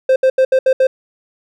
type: tone bursts at uneven times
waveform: triangle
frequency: 523 Hz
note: C5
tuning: 1 cent flat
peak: -6 dBFS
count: 6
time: 0.09-0.16 / 0.23-0.3 / 0.38-0.45 / 0.52-0.59 / 0.66-0.73 / 0.8-0.87 s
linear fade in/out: 5 ms
effects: none